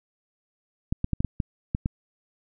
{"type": "clicks", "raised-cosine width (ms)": 5, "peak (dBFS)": -12, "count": 8, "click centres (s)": [0.925, 1.044, 1.133, 1.205, 1.247, 1.402, 1.749, 1.859], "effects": []}